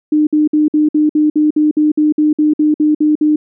sine tone bursts, 303.2 Hz, D#4, 45 cents flat, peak -8 dBFS, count 16, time 0.12-3.36 s, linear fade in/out 5 ms, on 150 ms, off 56 ms, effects none

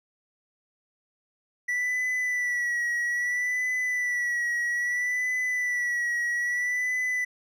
triangle tone with vibrato, 1957 Hz, B6, 16 cents flat, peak -23 dBFS, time 1.68-7.25 s, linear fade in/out 10 ms, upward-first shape sine, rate 0.61 Hz, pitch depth 42 cents each way, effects none

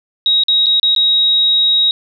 sine tone with dropouts, 3800 Hz, A#7, 33 cents sharp, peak -9 dBFS, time 0.26-1.91 s, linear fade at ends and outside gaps 1 ms, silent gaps 0.436-0.483 / 0.66-0.666 / 0.798-0.83 / 0.95-0.962 s, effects none

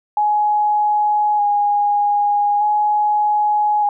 sine tone with vibrato, 830.6 Hz, G#5, in tune, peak -13 dBFS, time 0.17-3.89 s, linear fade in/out 2 ms, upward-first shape square, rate 0.41 Hz, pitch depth 17 cents each way, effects none

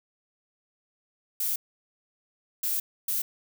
violet noise bursts at uneven times, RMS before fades -28 dBFS, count 3, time 1.4-1.56 / 2.63-2.8 / 3.08-3.22 s, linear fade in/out 5 ms, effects none

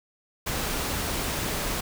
pink noise, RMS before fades -29 dBFS, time 0.46-1.81 s, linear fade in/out 10 ms, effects none

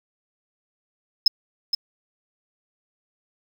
sine tone with echo, 5140 Hz, E8, 45 cents flat, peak -9 dBFS, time 1.26-1.28 s, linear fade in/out 5 ms, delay 470 ms, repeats 1, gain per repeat -9 dB, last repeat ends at 1.75 s, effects tanh soft clip ceiling -7 dBFS + 7-bit

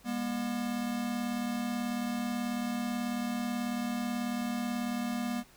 square tone pair together, 202.4 / 240.7 Hz, G#3 / B3, -44 / -44 cents, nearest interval minor third, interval 300 cents, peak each -38 / -33 dBFS, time 0.04-5.44 s, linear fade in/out 50 ms, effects pink hiss -59 dBFS RMS until 5.56 s

